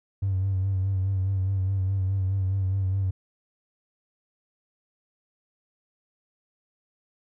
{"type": "tone with vibrato", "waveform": "triangle", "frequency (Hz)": 95.8, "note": "G2", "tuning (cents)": -39, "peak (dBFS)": -19, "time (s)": [0.22, 3.11], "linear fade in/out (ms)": 10, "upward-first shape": "sine", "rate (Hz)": 4.8, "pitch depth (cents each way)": 44, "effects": ["tanh soft clip ceiling -19 dBFS"]}